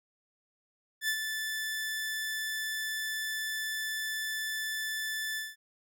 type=tone with ADSR envelope; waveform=sawtooth; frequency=1752 Hz; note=A6; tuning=8 cents flat; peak=-23 dBFS; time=1.01-5.56 s; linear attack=75 ms; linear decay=73 ms; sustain=-6 dB; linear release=190 ms; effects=none